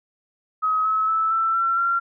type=tone with pitch steps; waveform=sine; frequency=1271 / 1291 / 1311.3 / 1331.9 / 1352.8 / 1374.1 Hz; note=D#6 / E6 / E6 / E6 / E6 / F6; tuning=+36 / -37 / -9 / +17 / +44 / -29 cents; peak=-18 dBFS; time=0.62-2 s; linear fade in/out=20 ms; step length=230 ms; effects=none